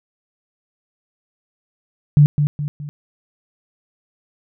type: tone with echo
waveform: sine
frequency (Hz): 146.83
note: D3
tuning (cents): 0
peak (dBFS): -6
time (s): 2.17-2.26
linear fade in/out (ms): 0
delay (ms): 210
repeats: 3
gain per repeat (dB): -7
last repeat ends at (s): 2.89
effects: none